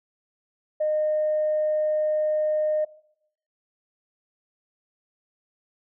sine tone, 613 Hz, D#5, 26 cents flat, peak -20 dBFS, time 0.8-2.85 s, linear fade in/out 10 ms, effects noise-tail reverb RT60 0.7 s tail -19 dB re dry + tanh soft clip ceiling -16 dBFS

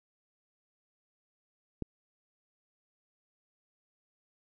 click, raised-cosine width 3 ms, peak -21 dBFS, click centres 1.823 s, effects none

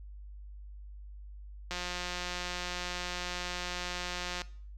click train, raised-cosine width 0.2 ms, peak -19 dBFS, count 483, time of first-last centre 1.71-4.418 s, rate 178 Hz, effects noise-tail reverb RT60 0.5 s tail -19 dB re dry + added 50 Hz sine -44 dBFS peak until 4.77 s

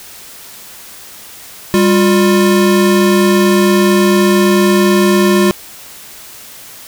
square tone pair together, 199.1 / 354.8 Hz, G3 / F4, +27 / +27 cents, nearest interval minor seventh, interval 1000 cents, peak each -11 dBFS, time 1.74-5.51 s, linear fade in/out 0 ms, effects white hiss -34 dBFS RMS until 6.87 s

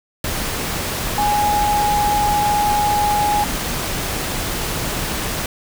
sine tone in noise, 830.6 Hz, G#5, in tune, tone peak -15 dBFS, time 1.18-3.44 s, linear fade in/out 2 ms, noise pink, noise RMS -23 dBFS, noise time 0.24-5.46 s, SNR +5 dB, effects none

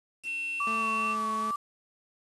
triangle tone, 2700 Hz, E7, 41 cents sharp, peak -29 dBFS, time 0.23-1.16 s, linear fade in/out 50 ms
sine tone with vibrato, 1142 Hz, D6, 49 cents flat, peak -28 dBFS, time 0.6-1.56 s, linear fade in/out 5 ms, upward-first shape sine, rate 2.4 Hz, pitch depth 37 cents each way
sawtooth tone with pitch glide, 221.6 to 216.5 Hz, A3 to A3, +13 to -28 cents, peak -32 dBFS, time 0.67-1.51 s, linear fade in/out 2 ms, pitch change -41 cents, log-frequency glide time 0.78-1.11 s
effects resampled to 24000 Hz + 8-bit

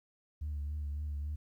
sine tone with vibrato, 73.7 Hz, D2, 7 cents sharp, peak -33 dBFS, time 0.41-1.36 s, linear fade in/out 10 ms, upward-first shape triangle, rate 3.6 Hz, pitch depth 51 cents each way, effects tanh soft clip ceiling -32 dBFS + 12-bit

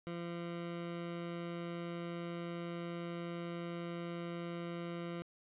20% pulse tone, 171.3 Hz, F3, 33 cents flat, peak -35 dBFS, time 0.07-5.22 s, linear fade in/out 0 ms, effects resampled to 8000 Hz + 12-bit

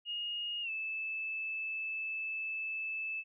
sine tone with pitch glide, 2860 to 2623 Hz, F7 to E7, +41 to -9 cents, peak -35 dBFS, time 0.05-3.24 s, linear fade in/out 50 ms, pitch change -150 cents, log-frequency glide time 0.62-0.7 s, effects none

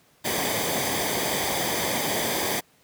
pink noise with comb filter, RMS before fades -26 dBFS, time 0.24-2.61 s, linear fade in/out 20 ms, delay 0.73 ms, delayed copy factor -0.65, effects pink hiss -60 dBFS RMS until 2.83 s + high-pass 100 Hz 12 dB/octave

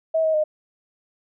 sine tone with pitch steps, 644 / 634 / 614 Hz, E5 / D#5 / D#5, -41 / +32 / -23 cents, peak -17 dBFS, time 0.14-0.44 s, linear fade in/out 10 ms, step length 100 ms, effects none

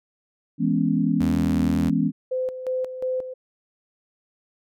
sine chord, C# minor seventh, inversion first, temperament equal, 164.81 / 207.7 / 246.9 / 277.2 Hz, E3 / G#3 / B3 / C#4, 0 / 0 / 0 / 0 cents, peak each -24 dBFS, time 0.58-2.12 s, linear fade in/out 50 ms
sawtooth tone with vibrato, 82.41 Hz, E2, in tune, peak -23 dBFS, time 1.2-1.9 s, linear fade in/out 10 ms, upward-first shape square, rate 2.3 Hz, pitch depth 18 cents each way
sine tone with tremolo, 513 Hz, C5, 34 cents flat, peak -22 dBFS, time 2.31-3.34 s, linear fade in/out 10 ms, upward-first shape square, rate 2.8 Hz, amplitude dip 65%
effects none

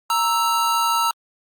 square tone pair together, 931.3 / 1317 Hz, A#5 / E6, -2 / -2 cents, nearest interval tritone, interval 600 cents, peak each -21 dBFS, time 0.1-1.11 s, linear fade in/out 2 ms, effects Opus 48 kbps

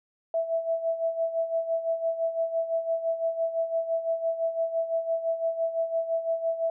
sine tone with tremolo, 659.3 Hz, E5, in tune, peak -22 dBFS, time 0.34-6.7 s, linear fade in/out 2 ms, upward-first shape sine, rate 5.9 Hz, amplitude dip 70%, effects none

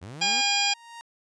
sawtooth linear sweep, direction up, 78.7 to 267.4 Hz, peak -34 dBFS, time 0.01-0.42 s, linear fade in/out 20 ms
harmonic tone, 810 Hz, G#5, 43 cents flat, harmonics 1 / 2 / 3 / 4 / 5 / 6 / 7 / 9, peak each -29 / -35 / -27 / -27 / -38 / -27 / -35 / -32 dBFS, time 0.21-0.74 s, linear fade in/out 10 ms
sawtooth tone with exponential growth, 932.3 Hz, A#5, in tune, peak -34 dBFS, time 0.27-1.01 s, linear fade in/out 0 ms, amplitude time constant 160 ms
effects resampled to 22050 Hz

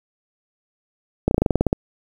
slowing click train, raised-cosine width 2 ms, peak -3 dBFS, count 11, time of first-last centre 1.28-1.729 s, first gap 31 ms, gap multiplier 1.08, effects 7-bit

